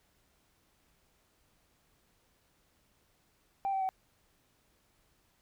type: tone with pitch steps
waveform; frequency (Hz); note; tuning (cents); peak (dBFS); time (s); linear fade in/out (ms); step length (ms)
sine; 785 / 771.5 / 758.3; G5 / G5 / F#5; +2 / -28 / +42; -28; 3.65-3.89; 0; 80
effects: tanh soft clip ceiling -26 dBFS + pink hiss -71 dBFS RMS until 5.41 s